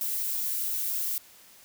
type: noise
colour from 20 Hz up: violet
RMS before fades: -30 dBFS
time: 0.01-1.18 s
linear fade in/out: 0 ms
effects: white hiss -54 dBFS RMS until 1.64 s